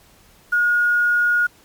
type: tone with quantisation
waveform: sine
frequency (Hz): 1440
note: F#6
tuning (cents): -47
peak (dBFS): -14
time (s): 0.52-1.47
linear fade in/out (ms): 10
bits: 7
effects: pink hiss -52 dBFS RMS until 1.64 s + MP3 96 kbps